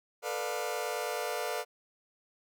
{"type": "chord", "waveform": "sawtooth", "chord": "B half-diminished seventh", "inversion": "third", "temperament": "just", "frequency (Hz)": [444.5, 493.9, 592.7, 711.2], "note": ["A4", "B4", "D5", "F5"], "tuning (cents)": [18, 0, 16, 31], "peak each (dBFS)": -34, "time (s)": [0.22, 1.65], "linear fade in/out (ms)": 50, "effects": []}